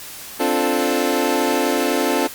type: chord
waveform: 25% pulse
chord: D minor seventh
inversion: third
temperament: equal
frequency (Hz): 261.6 / 293.7 / 349.2 / 440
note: C4 / D4 / F4 / A4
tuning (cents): 0 / 0 / 0 / 0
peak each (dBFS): -19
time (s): 0.39-2.28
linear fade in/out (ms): 20
effects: white hiss -35 dBFS RMS until 2.34 s + Opus 48 kbps